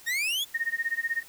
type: exponential sweep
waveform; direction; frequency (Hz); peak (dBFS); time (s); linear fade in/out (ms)
40% pulse; up; 1807 to 3520; -25; 0.06-0.45; 20
type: tone with tremolo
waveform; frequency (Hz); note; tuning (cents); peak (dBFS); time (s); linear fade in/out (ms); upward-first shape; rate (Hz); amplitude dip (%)
sine; 1849; A#6; -15; -23; 0.54-1.23; 10; sine; 16; 95
effects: white hiss -51 dBFS RMS until 1.28 s